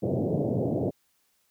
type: band-pass noise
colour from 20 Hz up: pink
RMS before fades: -27 dBFS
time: 0.02-0.91 s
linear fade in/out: 20 ms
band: 100 to 650 Hz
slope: 48 dB/octave
effects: white hiss -70 dBFS RMS until 1.5 s